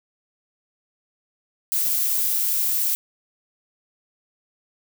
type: noise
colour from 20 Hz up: violet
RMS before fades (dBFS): -22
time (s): 1.72-2.95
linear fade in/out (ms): 0
effects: none